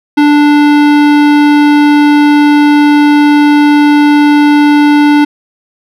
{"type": "tone with hard clipping", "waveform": "sine", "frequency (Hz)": 293.7, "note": "D4", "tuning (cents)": 0, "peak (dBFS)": -5, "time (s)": [0.17, 5.25], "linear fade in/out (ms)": 10, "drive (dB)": 18, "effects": []}